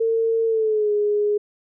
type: tone with pitch glide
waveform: sine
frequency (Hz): 453.2 to 415.6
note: A#4 to G#4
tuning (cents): -49 to +1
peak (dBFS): -17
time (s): 0-1.38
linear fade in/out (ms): 10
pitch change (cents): -150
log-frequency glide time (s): 0.46-0.92
effects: none